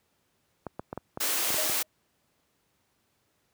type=clicks; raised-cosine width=1 ms; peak=-20 dBFS; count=8; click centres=0.667 / 0.795 / 0.929 / 0.976 / 1.174 / 1.504 / 1.543 / 1.697 s
type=high-pass noise; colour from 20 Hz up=white; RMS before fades=-28 dBFS; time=1.2-1.83 s; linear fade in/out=10 ms; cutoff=250 Hz; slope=48 dB/octave
type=tone with exponential decay; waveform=triangle; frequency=622.3 Hz; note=D#5; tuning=in tune; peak=-27 dBFS; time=1.58-1.87 s; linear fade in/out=1 ms; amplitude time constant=62 ms
effects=pink hiss -72 dBFS RMS until 3.53 s + high-pass 80 Hz 12 dB/octave